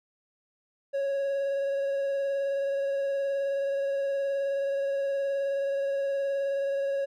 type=tone with vibrato; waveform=triangle; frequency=553 Hz; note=C#5; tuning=4 cents flat; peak=-24 dBFS; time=0.93-7.06 s; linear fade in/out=20 ms; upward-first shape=triangle; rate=19 Hz; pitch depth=20 cents each way; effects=none